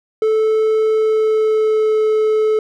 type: tone with pitch glide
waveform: triangle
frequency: 437.2 to 432.9 Hz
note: A4 to A4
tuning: -11 to -28 cents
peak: -10 dBFS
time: 0.22-2.59 s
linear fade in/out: 2 ms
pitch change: -17 cents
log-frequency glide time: 0.91-2.02 s
effects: none